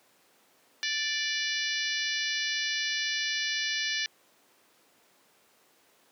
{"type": "harmonic tone", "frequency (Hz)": 586, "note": "D5", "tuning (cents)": -4, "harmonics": [3, 4, 5, 6, 7, 8, 9, 10], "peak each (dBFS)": [-33, -36, -36, -37, -37, -39, -38, -40], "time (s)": [0.83, 4.06], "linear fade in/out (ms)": 0, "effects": ["pink hiss -63 dBFS RMS until 6.11 s", "high-pass 300 Hz 12 dB/octave"]}